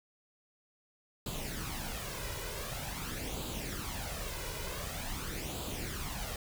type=noise with flanger; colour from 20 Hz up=pink; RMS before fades=-39 dBFS; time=1.26-6.36 s; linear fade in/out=2 ms; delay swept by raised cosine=0.26 to 2.06 ms; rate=0.46 Hz; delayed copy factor=+0.6; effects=none